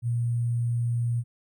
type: tone with sample-and-hold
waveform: sine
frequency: 118.6 Hz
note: A#2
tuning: 30 cents sharp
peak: -23 dBFS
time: 0.02-1.24 s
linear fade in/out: 50 ms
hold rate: 8820 Hz
effects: none